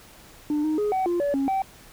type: tone with pitch steps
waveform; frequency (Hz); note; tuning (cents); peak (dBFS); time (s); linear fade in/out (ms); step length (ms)
sine; 298.2 / 309.8 / 417.6 / 755 / 348.2 / 572 / 273.6 / 772; D4 / D#4 / G#4 / F#5 / F4 / D5 / C#4 / G5; +27 / -7 / +10 / +35 / -5 / -46 / -23 / -27; -19; 0.5-1.62; 2; 140
effects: tanh soft clip ceiling -20 dBFS + pink hiss -49 dBFS RMS until 1.92 s